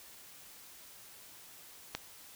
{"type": "click", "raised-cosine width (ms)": 0.2, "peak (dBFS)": -17, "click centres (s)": 1.95, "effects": ["white hiss -54 dBFS RMS until 2.35 s"]}